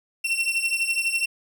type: beating tone pair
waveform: 40% pulse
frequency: 2708 / 2720 Hz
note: E7 / F7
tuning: +46 / -46 cents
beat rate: 12 Hz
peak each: -24 dBFS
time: 0.24-1.26 s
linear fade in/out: 10 ms
effects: none